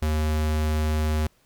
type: tone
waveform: square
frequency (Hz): 77.1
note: D#2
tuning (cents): -15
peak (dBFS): -22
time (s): 0.02-1.27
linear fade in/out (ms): 5
effects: pink hiss -63 dBFS RMS until 1.45 s